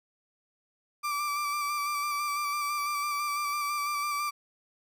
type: tone with vibrato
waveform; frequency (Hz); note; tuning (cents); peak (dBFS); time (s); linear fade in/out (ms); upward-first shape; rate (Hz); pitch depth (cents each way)
35% pulse; 1171; D6; -5; -27; 1.03-4.31; 20; square; 6; 21
effects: none

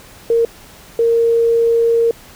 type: tone bursts at uneven times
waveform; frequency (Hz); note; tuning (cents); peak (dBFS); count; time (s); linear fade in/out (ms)
sine; 462.8; A#4; -13; -10; 2; 0.3-0.45 / 0.99-2.11; 2
effects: pink hiss -41 dBFS RMS until 2.35 s

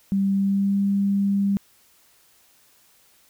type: tone with pitch glide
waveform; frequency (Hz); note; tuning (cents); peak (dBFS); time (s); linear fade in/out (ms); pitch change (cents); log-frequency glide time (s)
sine; 196 to 198.85; G3 to G3; 0 to +25; -18; 0.12-1.57; 0; +25; 0.34-0.78
effects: white hiss -58 dBFS RMS until 3.29 s

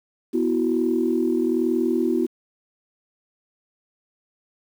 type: chord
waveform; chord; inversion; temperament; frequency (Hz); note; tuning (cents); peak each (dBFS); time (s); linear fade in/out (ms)
sine; B suspended fourth; none; just; 246.9 / 329.3 / 370.4; B3 / E4 / F#4; 0 / -2 / +2; -23 / -22 / -23; 0.33-2.27; 20
effects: tanh soft clip ceiling -9 dBFS + 8-bit

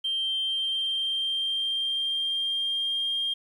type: tone with pitch glide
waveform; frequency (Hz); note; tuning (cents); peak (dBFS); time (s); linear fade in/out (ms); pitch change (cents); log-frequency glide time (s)
sine; 3149 to 3210; G7 to G7; +7 to +40; -24; 0.04-3.34; 10; +33; 0.36-3.1
effects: tanh soft clip ceiling -21 dBFS + 10-bit

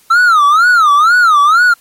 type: tone with vibrato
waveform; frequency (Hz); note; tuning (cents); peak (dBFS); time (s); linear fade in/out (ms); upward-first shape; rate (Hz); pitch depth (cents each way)
triangle; 1300; E6; -24; -3; 0.1-1.74; 10; sine; 2.1; 220
effects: white hiss -48 dBFS RMS until 1.8 s + MP3 64 kbps

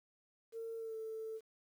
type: tone with pitch glide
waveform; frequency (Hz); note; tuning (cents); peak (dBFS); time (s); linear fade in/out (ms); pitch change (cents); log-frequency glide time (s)
sine; 454.5 to 442.6; A#4 to A4; -44 to +10; -40; 0.52-1.41; 50; -46; 0.77-0.96
effects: tanh soft clip ceiling -36 dBFS + 11-bit

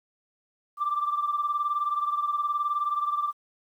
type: beating tone pair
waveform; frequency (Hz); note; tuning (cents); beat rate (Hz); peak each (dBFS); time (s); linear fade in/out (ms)
sine; 1174.7 / 1193.7; D6 / D6; 0 / +28; 19; -25 / -30; 0.77-3.33; 50
effects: tanh soft clip ceiling -18 dBFS + 10-bit

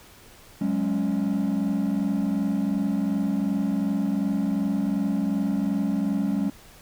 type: chord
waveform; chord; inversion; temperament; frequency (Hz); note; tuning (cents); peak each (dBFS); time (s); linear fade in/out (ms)
triangle; F# suspended second; none; equal; 185 / 207.7 / 277.2; F#3 / G#3 / C#4; 0 / 0 / 0; -25 / -22 / -24; 0.61-6.5; 5
effects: tanh soft clip ceiling -16 dBFS + pink hiss -50 dBFS RMS until 6.81 s

